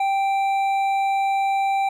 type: tone with hard clipping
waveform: sine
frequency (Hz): 784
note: G5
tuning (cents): 0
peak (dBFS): -20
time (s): 0-1.89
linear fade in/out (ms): 5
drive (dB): 7
effects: none